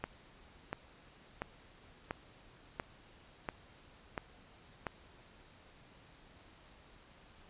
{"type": "click train", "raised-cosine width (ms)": 0.5, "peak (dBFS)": -21, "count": 8, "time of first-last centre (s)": [0.04, 4.868], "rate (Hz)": 1.45, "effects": ["pink hiss -60 dBFS RMS until 7.49 s", "resampled to 8000 Hz"]}